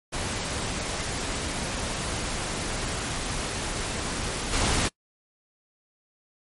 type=noise with level steps; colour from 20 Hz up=pink; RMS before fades=-30 / -24 dBFS; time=0.12-4.89 s; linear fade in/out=20 ms; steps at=4.52 s; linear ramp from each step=20 ms; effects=noise-tail reverb RT60 0.1 s tail -25 dB re dry + MP3 48 kbps